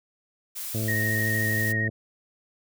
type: noise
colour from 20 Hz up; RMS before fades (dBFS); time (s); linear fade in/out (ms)
blue; -34; 0.55-1.73; 20
type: harmonic tone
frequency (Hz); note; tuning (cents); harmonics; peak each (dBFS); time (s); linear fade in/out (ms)
109.5; A2; -8; 1 / 2 / 3 / 4 / 5 / 6; -27 / -33 / -37 / -39 / -41 / -43; 0.74-1.9; 10
type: tone with vibrato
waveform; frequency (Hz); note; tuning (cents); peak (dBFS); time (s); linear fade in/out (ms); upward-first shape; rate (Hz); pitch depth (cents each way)
sine; 1864.7; A#6; 0; -25; 0.88-1.88; 5; square; 13; 14
effects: none